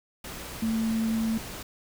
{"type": "tone in noise", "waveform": "sine", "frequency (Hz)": 223.8, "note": "A3", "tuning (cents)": 30, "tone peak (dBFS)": -24, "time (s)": [0.62, 1.38], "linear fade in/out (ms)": 5, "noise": "pink", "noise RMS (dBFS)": -39, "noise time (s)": [0.24, 1.63], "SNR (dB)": 12, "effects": []}